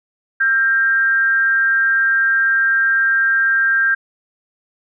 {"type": "tone with frequency modulation", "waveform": "sine", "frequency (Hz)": 1592, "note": "G6", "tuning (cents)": 26, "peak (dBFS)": -12, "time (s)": [0.4, 3.95], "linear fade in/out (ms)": 10, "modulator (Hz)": 251, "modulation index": 0.31, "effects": []}